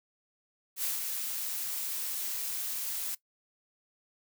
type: noise with ADSR envelope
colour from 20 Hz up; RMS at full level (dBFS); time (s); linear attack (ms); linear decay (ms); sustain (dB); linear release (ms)
blue; -31; 0.76-3.15; 74; 150; -4; 5
effects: noise-tail reverb RT60 0.1 s tail -19 dB re dry